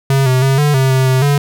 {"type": "tone with pitch steps", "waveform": "square", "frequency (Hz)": [135.9, 128.7, 134.9, 147.2, 132.7, 131.4, 130.3, 143.2], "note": ["C#3", "C3", "C#3", "D3", "C3", "C3", "C3", "D3"], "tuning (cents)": [-34, -28, -47, 4, 25, 8, -7, -43], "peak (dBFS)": -10, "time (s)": [0.1, 1.38], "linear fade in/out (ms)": 2, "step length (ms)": 160, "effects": []}